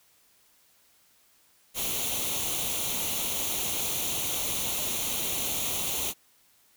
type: noise with comb filter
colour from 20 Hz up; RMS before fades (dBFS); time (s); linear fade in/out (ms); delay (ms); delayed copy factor
white; -30; 1.74-6.14; 50; 0.3; +0.7
effects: white hiss -63 dBFS RMS until 6.76 s